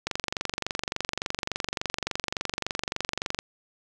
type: click train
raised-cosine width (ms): 0.2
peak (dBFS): -10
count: 79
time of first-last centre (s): 0.07-3.389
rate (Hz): 23.5
effects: none